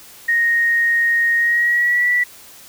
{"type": "tone with pitch glide", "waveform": "sine", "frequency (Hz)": [1864.7, 1956.3], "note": ["A#6", "B6"], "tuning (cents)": [0, -17], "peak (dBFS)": -13, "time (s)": [0.28, 2.24], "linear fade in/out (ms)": 10, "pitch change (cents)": 83, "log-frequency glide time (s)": [1.37, 2.08], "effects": ["white hiss -42 dBFS RMS until 2.68 s"]}